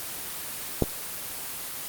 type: clicks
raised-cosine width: 2 ms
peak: -6 / -20 dBFS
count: 2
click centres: 0.823 / 0.838 s
effects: white hiss -35 dBFS RMS until 1.88 s + Opus 24 kbps